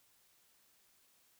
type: silence
effects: white hiss -70 dBFS RMS until 1.39 s